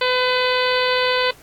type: harmonic tone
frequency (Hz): 504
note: B4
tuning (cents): +35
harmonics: 1 / 2 / 3 / 4 / 5 / 6 / 7 / 8 / 9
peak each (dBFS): -20 / -23 / -25 / -26 / -27 / -28 / -28 / -29 / -30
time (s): 0.01-1.31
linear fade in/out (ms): 5
effects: pink hiss -48 dBFS RMS until 1.42 s + AAC 64 kbps